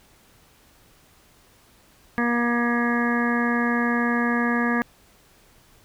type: harmonic tone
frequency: 238.2 Hz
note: A#3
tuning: 38 cents sharp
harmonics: 1 / 2 / 3 / 4 / 5 / 7 / 8 / 9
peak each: -22 / -30 / -32 / -33 / -30 / -26 / -33 / -37 dBFS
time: 2.18-4.82 s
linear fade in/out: 0 ms
effects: pink hiss -56 dBFS RMS until 5.84 s